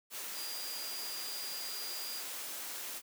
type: tone in noise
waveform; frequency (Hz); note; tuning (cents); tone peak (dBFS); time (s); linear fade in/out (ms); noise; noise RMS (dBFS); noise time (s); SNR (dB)
sine; 4826; D8; +46; -42; 0.33-2.24; 50; white; -42; 0.1-3.02; -3
effects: high-pass 300 Hz 12 dB/octave